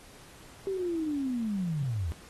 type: linear sweep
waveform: sine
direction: down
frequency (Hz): 395.2 to 72.7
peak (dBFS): -28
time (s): 0.67-2.12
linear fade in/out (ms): 0
effects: pink hiss -53 dBFS RMS until 2.29 s + AAC 32 kbps